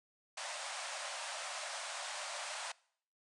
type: band-pass noise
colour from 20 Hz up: pink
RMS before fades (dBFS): -43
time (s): 0.37-2.72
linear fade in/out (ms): 5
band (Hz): 560 to 9600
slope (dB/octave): 96
effects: noise-tail reverb RT60 0.6 s tail -23 dB re dry